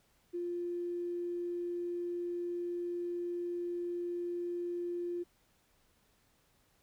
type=tone with tanh clipping; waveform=triangle; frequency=349.2 Hz; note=F4; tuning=in tune; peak=-34 dBFS; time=0.33-5.24 s; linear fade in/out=20 ms; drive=3 dB; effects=pink hiss -71 dBFS RMS until 6.82 s